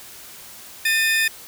35% pulse tone pair together, 1794.7 / 2489 Hz, A6 / D#7, +34 / 0 cents, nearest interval tritone, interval 566 cents, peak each -17 / -19 dBFS, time 0.85-1.28 s, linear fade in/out 5 ms, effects white hiss -41 dBFS RMS until 1.47 s

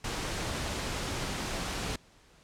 pink noise, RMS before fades -34 dBFS, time 0.04-1.96 s, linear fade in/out 5 ms, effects pink hiss -60 dBFS RMS until 2.43 s + low-pass 8000 Hz 12 dB/octave

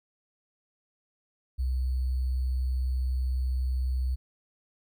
sine tone with sample-and-hold, 64 Hz, C2, 38 cents flat, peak -25 dBFS, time 1.58-4.16 s, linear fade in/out 20 ms, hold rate 4410 Hz, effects none

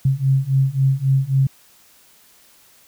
sine beating tone pair, 132.9 / 136.6 Hz, C3 / C#3, +27 / -25 cents, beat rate 3.7 Hz, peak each -18 / -17 dBFS, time 0.05-1.47 s, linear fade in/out 5 ms, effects white hiss -52 dBFS RMS until 2.87 s

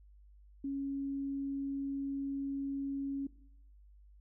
sine tone, 276.2 Hz, C#4, 6 cents flat, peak -34 dBFS, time 0.64-3.27 s, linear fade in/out 5 ms, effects noise-tail reverb RT60 0.7 s tail -19 dB re dry + added 50 Hz sine -56 dBFS peak until 4.2 s

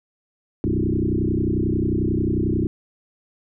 sine tone with frequency modulation, 210.5 Hz, G#3, 24 cents sharp, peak -18 dBFS, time 0.64-2.67 s, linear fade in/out 0 ms, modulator 31.2 Hz, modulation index 5, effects none

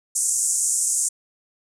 white band-pass noise, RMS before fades -22 dBFS, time 0.15-1.09 s, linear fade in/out 10 ms, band 6600 to 9300 Hz, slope 48 dB/octave, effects none

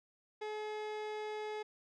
30% pulse tone, 426.1 Hz, G#4, 44 cents sharp, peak -36 dBFS, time 0.41-1.63 s, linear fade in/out 10 ms, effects low-pass 4000 Hz 12 dB/octave

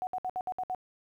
sine tone bursts, 740 Hz, F#5, in tune, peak -30 dBFS, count 7, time 0.02-0.748 s, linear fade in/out 0 ms, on 50 ms, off 63 ms, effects 11-bit

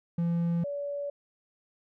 triangle / sine tone pair in turn, 170 / 571.8 Hz, F3 / D5, -46 / -46 cents, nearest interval octave + major sixth, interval 2100 cents, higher second, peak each -23 / -31 dBFS, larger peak first, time 0.18-0.64 / 0.64-1.1 s, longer neither, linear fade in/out 5 ms, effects none

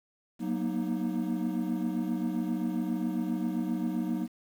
triangle chord, B major seventh, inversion second, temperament equal with one note detuned, 185 / 233.1 / 240.6 / 311.1 Hz, F#3 / A#3 / B3 / D#4, 0 / 0 / -45 / 0 cents, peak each -32 dBFS, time 0.39-4.28 s, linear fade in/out 50 ms, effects 9-bit

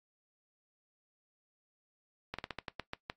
slowing click train, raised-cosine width 0.3 ms, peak -21 dBFS, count 9, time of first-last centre 2.34-3.099 s, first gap 46 ms, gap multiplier 1.2, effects noise-tail reverb RT60 0.1 s tail -18 dB re dry + AAC 32 kbps

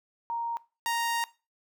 sine / sawtooth tone pair in turn, 932.3 / 932.3 Hz, A#5 / A#5, 0 / 0 cents, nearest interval unison, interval 0 cents, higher neither, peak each -29 / -23 dBFS, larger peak second, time 0.3-0.57 / 0.86-1.24 s, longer second, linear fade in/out 0 ms, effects noise-tail reverb RT60 0.3 s tail -20 dB re dry

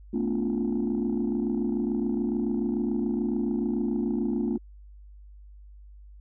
sine chord, B half-diminished seventh, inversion third, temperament equal with one note detuned, 220 / 246.9 / 287.1 / 349.2 Hz, A3 / B3 / D4 / F4, 0 / 0 / -39 / 0 cents, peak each -27 / -29 / -30 / -30 dBFS, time 0.13-4.58 s, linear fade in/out 10 ms, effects tanh soft clip ceiling -19 dBFS + added 50 Hz sine -45 dBFS peak until 6.2 s

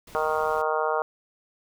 pink noise, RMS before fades -47 dBFS, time 0.07-0.62 s, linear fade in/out 5 ms
harmonic tone, 155.56 Hz, D#3, in tune, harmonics 3 / 4 / 5 / 6 / 7 / 8 / 9, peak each -28 / -29 / -30 / -31 / -31 / -32 / -33 dBFS, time 0.15-1.02 s, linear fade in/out 0 ms
effects none

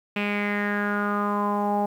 sawtooth tone with low-pass filter sweep, 205.3 Hz, G#3, 20 cents flat, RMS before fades -25 dBFS, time 0.16-1.86 s, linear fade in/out 5 ms, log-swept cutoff 2600 to 770 Hz, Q 5.9, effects 9-bit

